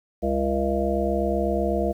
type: harmonic tone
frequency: 68 Hz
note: C#2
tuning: 33 cents flat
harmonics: 1 / 3 / 5 / 7 / 9 / 10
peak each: -28 / -28 / -28 / -28 / -28 / -28 dBFS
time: 0.22-1.93 s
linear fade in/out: 20 ms
effects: 9-bit